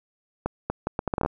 accelerating click train, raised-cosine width 1 ms, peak -11 dBFS, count 11, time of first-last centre 0.46-1.261 s, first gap 240 ms, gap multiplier 0.71, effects none

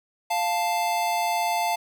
square tone pair together, 698.5 / 880.1 Hz, F5 / A5, 0 / 0 cents, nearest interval major third, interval 400 cents, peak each -26 dBFS, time 0.3-1.76 s, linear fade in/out 10 ms, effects none

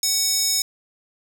square tone with high-pass filter, 752 Hz, F#5, 28 cents sharp, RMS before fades -21 dBFS, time 0.03-0.62 s, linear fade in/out 2 ms, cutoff 5800 Hz, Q 3, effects none

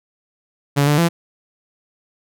sawtooth tone with pitch steps, 142.4 / 147.3 / 169.4 Hz, C#3 / D3 / E3, +47 / +6 / +48 cents, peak -9 dBFS, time 0.76-1.09 s, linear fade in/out 20 ms, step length 110 ms, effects none

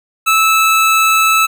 25% pulse tone, 1309 Hz, E6, 13 cents flat, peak -5 dBFS, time 0.26-1.47 s, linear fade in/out 20 ms, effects none

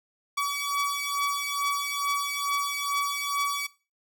sawtooth beating tone pair, 1138 / 1140.3 Hz, C#6 / C#6, +45 / +49 cents, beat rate 2.3 Hz, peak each -27 / -25 dBFS, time 0.37-3.67 s, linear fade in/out 10 ms, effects noise-tail reverb RT60 0.3 s tail -17 dB re dry

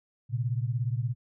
sine beating tone pair, 116.1 / 133.1 Hz, A#2 / C3, -7 / +30 cents, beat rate 17 Hz, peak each -28 / -31 dBFS, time 0.29-1.15 s, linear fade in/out 50 ms, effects none

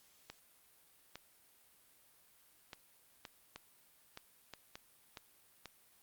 clicks, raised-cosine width 0.2 ms, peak -29 dBFS, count 10, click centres 0.3 / 1.156 / 2.732 / 3.252 / 3.56 / 4.174 / 4.537 / 4.755 / 5.172 / 5.657 s, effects white hiss -67 dBFS RMS until 6.02 s + Opus 48 kbps

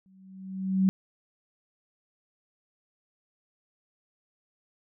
sine tone with exponential growth, 190 Hz, F#3, 46 cents sharp, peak -17 dBFS, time 0.06-0.89 s, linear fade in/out 0 ms, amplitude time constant 180 ms, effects none

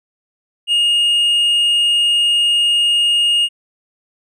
sine tone with tanh clipping, 2850 Hz, F7, 34 cents sharp, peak -12 dBFS, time 0.67-3.49 s, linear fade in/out 50 ms, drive 3 dB, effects none

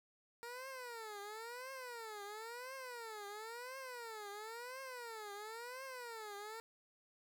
15% pulse tone with vibrato, 464.5 Hz, A#4, 6 cents flat, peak -40 dBFS, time 0.43-6.6 s, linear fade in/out 0 ms, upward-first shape triangle, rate 0.97 Hz, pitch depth 260 cents each way, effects none

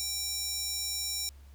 square tone with high-pass filter, 784 Hz, G5, in tune, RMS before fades -34 dBFS, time 0-1.29 s, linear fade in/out 0 ms, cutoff 5700 Hz, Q 2.2, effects added 69 Hz sine -49 dBFS peak until 1.54 s + pink hiss -64 dBFS RMS until 1.54 s

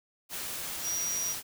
sine tone in noise, 5760 Hz, F#8, 47 cents flat, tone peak -30 dBFS, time 0.82-1.36 s, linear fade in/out 50 ms, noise white, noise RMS -37 dBFS, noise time 0.29-1.43 s, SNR +4 dB, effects none

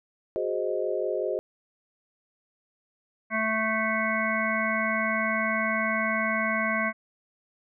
sine chord, Ab dominant seventh, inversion third, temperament equal, 370 / 415.3 / 523.3 / 622.3 Hz, Gb4 / Ab4 / C5 / Eb5, 0 / 0 / 0 / 0 cents, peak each -31 dBFS, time 0.36-1.39 s, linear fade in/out 0 ms
harmonic tone, 220 Hz, A3, in tune, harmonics 1 / 3 / 5 / 7 / 9 / 10, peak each -31 / -31 / -31 / -31 / -31 / -31 dBFS, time 3.3-6.93 s, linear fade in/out 50 ms
effects none

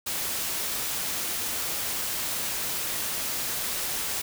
white noise, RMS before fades -30 dBFS, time 0.06-4.22 s, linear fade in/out 10 ms, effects none

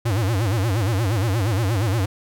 square tone with vibrato, 105.3 Hz, G#2, 24 cents sharp, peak -19 dBFS, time 0.05-2.06 s, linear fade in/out 10 ms, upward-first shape sine, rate 8.5 Hz, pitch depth 230 cents each way, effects none

